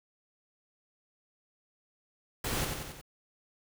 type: noise with echo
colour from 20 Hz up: pink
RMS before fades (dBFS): -33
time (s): 2.44-2.65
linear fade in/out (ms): 5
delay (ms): 91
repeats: 4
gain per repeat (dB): -4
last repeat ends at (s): 3.014
effects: none